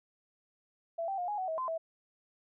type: tone with pitch steps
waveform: sine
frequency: 668 / 779 / 712 / 831 / 748 / 642 / 1032 / 653 Hz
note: E5 / G5 / F5 / G#5 / F#5 / E5 / C6 / E5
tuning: +23 / -11 / +33 / +1 / +19 / -46 / -24 / -17 cents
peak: -32 dBFS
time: 0.98-1.78 s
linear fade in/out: 10 ms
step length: 100 ms
effects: none